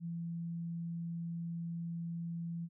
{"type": "tone", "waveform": "sine", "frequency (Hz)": 168.6, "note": "E3", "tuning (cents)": 39, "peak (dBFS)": -37, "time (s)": [0, 2.69], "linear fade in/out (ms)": 50, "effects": []}